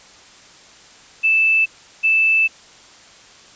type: tone pair in turn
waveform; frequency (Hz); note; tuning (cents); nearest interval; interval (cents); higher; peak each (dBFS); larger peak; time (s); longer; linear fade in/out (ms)
sine; 2637 / 2637; E7 / E7; 0 / 0; unison; 0; neither; -12; neither; 1.23-1.66 / 2.03-2.48; second; 20
effects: white hiss -45 dBFS RMS until 3.55 s + resampled to 16000 Hz